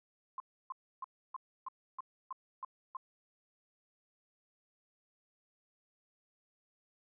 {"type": "tone bursts", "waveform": "sine", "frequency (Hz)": 1051, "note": "C6", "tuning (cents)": 7, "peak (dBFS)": -38, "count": 9, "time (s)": [0.38, 2.969], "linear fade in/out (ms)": 2, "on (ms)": 21, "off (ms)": 300, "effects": []}